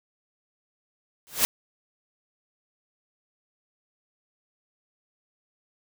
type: noise with exponential growth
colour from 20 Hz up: white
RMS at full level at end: -17 dBFS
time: 1.27-1.45 s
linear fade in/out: 0 ms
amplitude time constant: 39 ms
effects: none